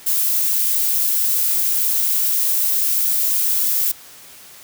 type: noise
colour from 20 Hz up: violet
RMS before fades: -18 dBFS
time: 0.06-3.92 s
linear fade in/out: 10 ms
effects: white hiss -42 dBFS RMS until 4.63 s + high-pass 60 Hz 12 dB/octave